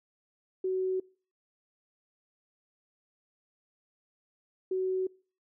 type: tone pair in turn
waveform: sine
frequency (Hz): 374.4 / 374.4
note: F#4 / F#4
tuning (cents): +20 / +20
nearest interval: unison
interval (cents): 0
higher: neither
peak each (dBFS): -27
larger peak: neither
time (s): 0.64-1 / 4.71-5.07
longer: neither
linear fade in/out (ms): 5
effects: noise-tail reverb RT60 0.4 s tail -24 dB re dry